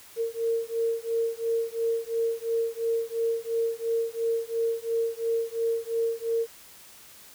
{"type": "beating tone pair", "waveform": "sine", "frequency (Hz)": [457.1, 460], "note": ["A#4", "A#4"], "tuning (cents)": [-34, -23], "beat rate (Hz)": 2.9, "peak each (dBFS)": -28, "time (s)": [0.16, 6.47], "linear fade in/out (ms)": 50, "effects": ["white hiss -50 dBFS RMS until 7.34 s"]}